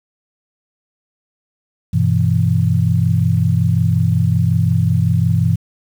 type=chord; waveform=sine; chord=E minor; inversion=first; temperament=equal; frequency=98 / 123.47 / 164.81 Hz; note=G2 / B2 / E3; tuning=0 / 0 / 0 cents; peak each=-16 dBFS; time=1.93-5.56 s; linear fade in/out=10 ms; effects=7-bit